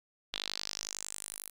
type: tone with band-pass filter sweep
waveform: sawtooth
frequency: 51 Hz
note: G#1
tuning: 31 cents flat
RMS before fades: -41 dBFS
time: 0.33-1.5 s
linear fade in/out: 10 ms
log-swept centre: 3500 to 12000 Hz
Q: 3.7
effects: none